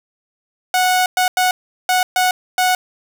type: tone bursts at uneven times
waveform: sawtooth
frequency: 736 Hz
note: F#5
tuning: 9 cents flat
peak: -9 dBFS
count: 6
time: 0.74-1.06 / 1.17-1.28 / 1.37-1.51 / 1.89-2.03 / 2.16-2.31 / 2.58-2.75 s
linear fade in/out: 2 ms
effects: none